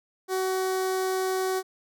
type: tone with notch filter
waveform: sawtooth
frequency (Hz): 375.9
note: F#4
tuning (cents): +27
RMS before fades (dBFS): -27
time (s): 0.28-1.63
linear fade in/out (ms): 50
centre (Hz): 2700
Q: 1.4
effects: none